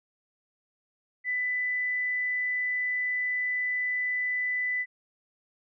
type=tone; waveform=sine; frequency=1994 Hz; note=B6; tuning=16 cents sharp; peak=-26 dBFS; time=1.24-4.86 s; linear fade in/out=50 ms; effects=none